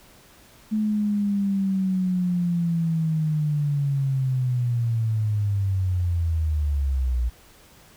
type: linear sweep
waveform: sine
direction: down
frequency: 216.4 to 58.27 Hz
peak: -20 dBFS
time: 0.71-7.3 s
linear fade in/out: 20 ms
effects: pink hiss -52 dBFS RMS until 7.96 s